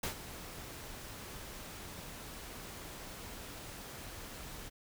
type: noise with ADSR envelope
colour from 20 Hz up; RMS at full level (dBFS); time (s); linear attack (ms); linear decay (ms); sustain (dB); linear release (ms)
pink; -34; 0.03-4.7; 6; 100; -13; 27
effects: none